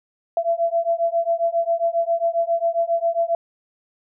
sine beating tone pair, 670 / 677.4 Hz, E5 / E5, +28 / +47 cents, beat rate 7.4 Hz, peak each -21 dBFS, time 0.37-3.35 s, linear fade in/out 2 ms, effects none

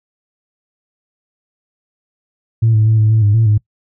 sine tone with pitch steps, 113.3 / 108.4 / 110.6 / 108.1 / 110.5 / 103.1 / 112.9 / 105.5 Hz, A#2 / A2 / A2 / A2 / A2 / G#2 / A2 / G#2, -49 / -25 / +9 / -30 / +8 / -12 / +45 / +28 cents, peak -7 dBFS, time 2.62-3.58 s, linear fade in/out 10 ms, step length 120 ms, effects noise-tail reverb RT60 0.1 s tail -23 dB re dry + tanh soft clip ceiling -5 dBFS

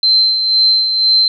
sine tone with tremolo, 4104 Hz, C8, 34 cents flat, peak -7 dBFS, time 0.03-1.28 s, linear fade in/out 2 ms, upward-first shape sine, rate 2 Hz, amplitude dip 50%, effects none

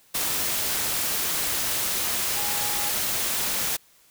sine tone in noise, 825 Hz, G#5, 12 cents flat, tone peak -35 dBFS, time 2.36-2.9 s, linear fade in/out 10 ms, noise white, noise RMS -26 dBFS, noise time 0.14-3.77 s, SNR -12 dB, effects white hiss -58 dBFS RMS until 4.1 s

